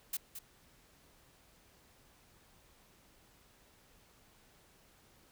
blue noise with echo, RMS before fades -36 dBFS, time 0.13-0.17 s, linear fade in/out 5 ms, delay 220 ms, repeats 1, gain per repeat -9 dB, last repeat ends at 0.39 s, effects pink hiss -65 dBFS RMS until 5.31 s

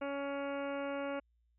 harmonic tone, 280 Hz, C#4, 18 cents sharp, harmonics 1 / 2 / 3 / 4 / 5 / 6 / 7 / 8 / 9 / 10, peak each -41 / -38 / -47 / -48 / -47 / -55 / -58 / -52 / -57 / -55 dBFS, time 0.01-1.2 s, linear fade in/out 10 ms, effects added 58 Hz sine -70 dBFS peak until 1.58 s

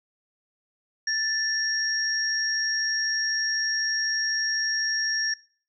sine tone pair together, 1760 / 5588 Hz, A6 / F8, 0 / 0 cents, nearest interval octave + minor sixth, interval 2000 cents, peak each -26 / -26 dBFS, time 1.07-5.34 s, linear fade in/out 5 ms, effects noise-tail reverb RT60 0.5 s tail -23 dB re dry

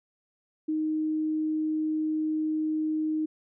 sine tone, 311.1 Hz, D#4, in tune, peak -25 dBFS, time 0.68-3.26 s, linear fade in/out 10 ms, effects none

